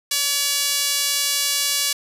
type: tone with high-pass filter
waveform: sawtooth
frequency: 569 Hz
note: C#5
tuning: 45 cents sharp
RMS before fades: -21 dBFS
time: 0.11-1.93 s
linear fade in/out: 5 ms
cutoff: 3900 Hz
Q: 0.89
effects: resampled to 32000 Hz + 7-bit